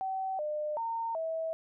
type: tone with pitch steps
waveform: sine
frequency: 764 / 603 / 915 / 648 Hz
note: G5 / D5 / A#5 / E5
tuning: -45 / +46 / -32 / -30 cents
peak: -31 dBFS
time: 0.01-1.53 s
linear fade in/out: 0 ms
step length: 380 ms
effects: none